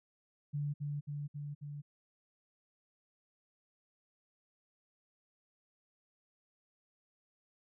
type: tone with echo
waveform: sine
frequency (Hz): 145.4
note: D3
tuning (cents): -17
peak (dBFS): -33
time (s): 0.53-0.74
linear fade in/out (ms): 20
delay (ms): 270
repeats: 4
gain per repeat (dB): -2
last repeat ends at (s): 1.82
effects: none